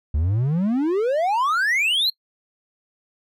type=exponential sweep; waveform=triangle; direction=up; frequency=69.6 to 4279 Hz; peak=-16 dBFS; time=0.14-2.1 s; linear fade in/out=5 ms; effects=noise-tail reverb RT60 0.1 s tail -24 dB re dry